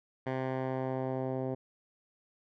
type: tone with low-pass filter sweep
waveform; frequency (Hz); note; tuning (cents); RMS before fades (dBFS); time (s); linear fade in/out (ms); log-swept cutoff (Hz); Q
10% pulse; 130.81; C3; 0; -34; 0.26-1.55; 10; 1800 to 570; 0.98
effects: none